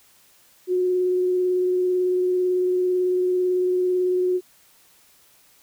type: tone with vibrato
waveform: sine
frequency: 364.3 Hz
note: F#4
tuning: 27 cents flat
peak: -18 dBFS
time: 0.67-4.41 s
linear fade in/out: 50 ms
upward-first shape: triangle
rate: 18 Hz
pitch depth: 16 cents each way
effects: white hiss -56 dBFS RMS until 5.62 s